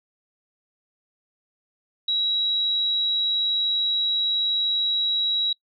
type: tone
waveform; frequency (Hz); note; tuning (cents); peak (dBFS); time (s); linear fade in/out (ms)
sine; 3873; B7; -35; -20; 2.08-5.53; 5
effects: noise-tail reverb RT60 0.1 s tail -23 dB re dry